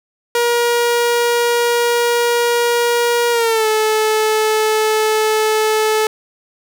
sawtooth tone with pitch glide, 475.7 to 433.7 Hz, A#4 to A4, +35 to -25 cents, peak -9 dBFS, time 0.35-6.07 s, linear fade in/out 2 ms, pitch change -160 cents, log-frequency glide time 3.31-3.67 s, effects none

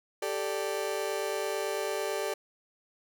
35% pulse chord, G suspended second, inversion none, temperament just, 392 / 441 / 588 Hz, G4 / A4 / D5, 0 / +4 / +2 cents, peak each -33 dBFS, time 0.22-2.34 s, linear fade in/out 5 ms, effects none

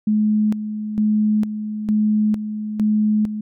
sine tone with tremolo, 212.9 Hz, G#3, 43 cents sharp, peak -14 dBFS, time 0.07-3.41 s, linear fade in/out 5 ms, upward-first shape square, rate 1.1 Hz, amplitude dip 65%, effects none

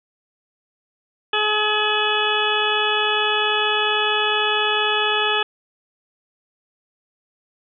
harmonic tone, 424.4 Hz, G#4, 38 cents sharp, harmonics 1 / 2 / 3 / 4 / 6 / 7 / 8, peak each -25 / -25 / -25 / -25 / -25 / -25 / -25 dBFS, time 1.33-5.43 s, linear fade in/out 5 ms, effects none

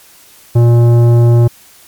sine tone with tanh clipping, 118.5 Hz, A#2, 29 cents sharp, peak -6 dBFS, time 0.55-1.48 s, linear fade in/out 10 ms, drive 13 dB, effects white hiss -42 dBFS RMS until 1.87 s + MP3 96 kbps

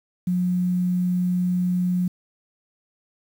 sine tone with quantisation, 179.9 Hz, F#3, 48 cents flat, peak -19 dBFS, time 0.27-2.08 s, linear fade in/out 5 ms, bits 8, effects none

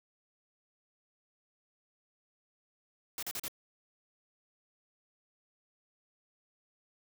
white noise bursts, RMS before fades -38 dBFS, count 4, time 3.18-3.482 s, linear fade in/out 2 ms, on 47 ms, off 38 ms, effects none

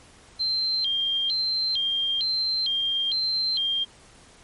sine tone with vibrato, 3632 Hz, A#7, 46 cents flat, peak -22 dBFS, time 0.39-3.85 s, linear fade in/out 20 ms, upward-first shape square, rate 1.1 Hz, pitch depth 220 cents each way, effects pink hiss -52 dBFS RMS until 4.43 s + MP3 48 kbps

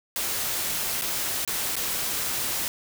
white noise with dropouts, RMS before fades -28 dBFS, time 0.16-2.68 s, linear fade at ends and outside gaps 1 ms, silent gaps 1.013-1.02 / 1.45-1.476 / 1.756-1.765 s, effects none

